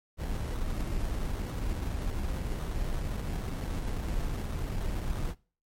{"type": "noise with sample-and-hold", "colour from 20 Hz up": "brown", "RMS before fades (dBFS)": -32, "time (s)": [0.17, 5.35], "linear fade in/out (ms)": 50, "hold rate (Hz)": 2450, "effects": ["noise-tail reverb RT60 0.4 s tail -23 dB re dry", "MP3 64 kbps"]}